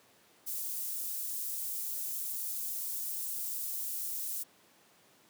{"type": "high-pass noise", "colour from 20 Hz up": "white", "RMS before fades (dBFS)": -37, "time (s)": [0.46, 4.44], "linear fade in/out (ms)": 20, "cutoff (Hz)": 9300, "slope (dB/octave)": 12, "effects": ["pink hiss -63 dBFS RMS until 5.29 s", "high-pass 200 Hz 12 dB/octave"]}